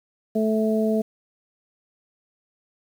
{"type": "harmonic tone", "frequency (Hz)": 218.4, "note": "A3", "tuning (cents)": -13, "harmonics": [1, 2, 3], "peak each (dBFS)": [-21, -24, -26], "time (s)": [0.35, 1.02], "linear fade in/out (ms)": 10, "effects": ["8-bit"]}